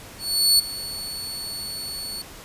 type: tone with ADSR envelope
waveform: sawtooth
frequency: 4428 Hz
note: C#8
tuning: 3 cents flat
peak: -10 dBFS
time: 0.18-2.22 s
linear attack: 410 ms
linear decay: 12 ms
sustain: -17 dB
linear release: 5 ms
effects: pink hiss -42 dBFS RMS until 2.44 s + resampled to 32000 Hz